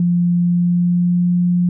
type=tone with pitch glide; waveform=sine; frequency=174.61 to 176.74 Hz; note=F3 to F3; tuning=0 to +21 cents; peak=-12 dBFS; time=0-1.69 s; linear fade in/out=2 ms; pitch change=+21 cents; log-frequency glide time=0.4-1.33 s; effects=none